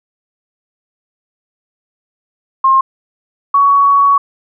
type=tone pair in turn; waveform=sine; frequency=1066 / 1121.6 Hz; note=C6 / C#6; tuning=+32 / +20 cents; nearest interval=minor second; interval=88 cents; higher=second; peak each=-6 dBFS; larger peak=neither; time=2.64-2.81 / 3.54-4.18 s; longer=second; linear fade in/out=5 ms; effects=none